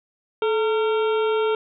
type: harmonic tone with a mistuned harmonic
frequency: 457.3 Hz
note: A#4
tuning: 33 cents flat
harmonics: 1 / 2 / 3 / 5 / 6 / 7 / 8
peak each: -19 / -29 / -29 / -38 / -38 / -37 / -42 dBFS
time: 0.42-1.55 s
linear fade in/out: 2 ms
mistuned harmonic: 1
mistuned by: -88 cents
effects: none